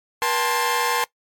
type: tone cluster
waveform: sawtooth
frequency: 480.2 / 789 / 881 / 1053 / 1643 Hz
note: B4 / G5 / A5 / C6 / G#6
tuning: -49 / +11 / +2 / +11 / -19 cents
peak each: -23 / -27 / -20 / -20 / -28 dBFS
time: 0.22-1.04 s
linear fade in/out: 0 ms
effects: noise-tail reverb RT60 0.1 s tail -20 dB re dry + MP3 96 kbps